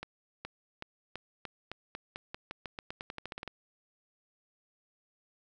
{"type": "accelerating click train", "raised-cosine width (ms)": 0.3, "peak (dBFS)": -23, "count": 21, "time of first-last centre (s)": [0.03, 3.477], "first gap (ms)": 420, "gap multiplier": 0.89, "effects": []}